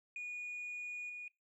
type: tone with level steps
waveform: sine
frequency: 2452 Hz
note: D#7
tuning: 26 cents flat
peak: -38 / -42 dBFS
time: 0.16-1.28 s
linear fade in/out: 2 ms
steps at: 1.09 s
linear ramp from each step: 10 ms
effects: noise-tail reverb RT60 0.2 s tail -23 dB re dry + tanh soft clip ceiling -39 dBFS